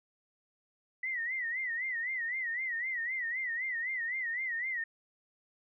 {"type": "tone with vibrato", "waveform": "sine", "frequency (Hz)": 1962, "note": "B6", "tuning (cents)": -12, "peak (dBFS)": -32, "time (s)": [1.03, 4.84], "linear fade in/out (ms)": 5, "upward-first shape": "sine", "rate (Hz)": 3.9, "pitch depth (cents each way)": 130, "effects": []}